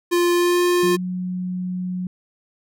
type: tone with pitch glide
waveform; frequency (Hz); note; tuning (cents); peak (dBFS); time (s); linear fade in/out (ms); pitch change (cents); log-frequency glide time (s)
square; 349.2 to 353.9; F4 to F4; 0 to +23; -16; 0.11-0.97; 20; +23; 0.33-0.62
type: tone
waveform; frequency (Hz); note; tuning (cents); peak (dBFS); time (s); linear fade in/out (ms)
sine; 182.1; F#3; -27; -23; 0.83-2.07; 2
effects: none